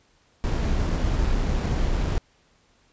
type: noise with sample-and-hold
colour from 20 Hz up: brown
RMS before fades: -23 dBFS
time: 0.44-2.18 s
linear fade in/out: 0 ms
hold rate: 6300 Hz
effects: pink hiss -62 dBFS RMS until 2.92 s + resampled to 16000 Hz